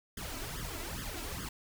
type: noise with flanger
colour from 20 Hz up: pink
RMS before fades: -40 dBFS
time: 0.17-1.49 s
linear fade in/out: 5 ms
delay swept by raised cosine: 0.6 to 3.1 ms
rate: 2.4 Hz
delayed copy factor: +0.95
effects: none